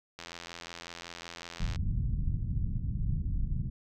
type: click train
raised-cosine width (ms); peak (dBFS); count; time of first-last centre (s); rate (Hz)
0.2; -24; 135; 0.19-1.759; 85.4
type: low-pass noise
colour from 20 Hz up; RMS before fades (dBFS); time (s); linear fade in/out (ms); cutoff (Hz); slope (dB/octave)
pink; -31; 1.6-3.7; 5; 170; 24
effects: none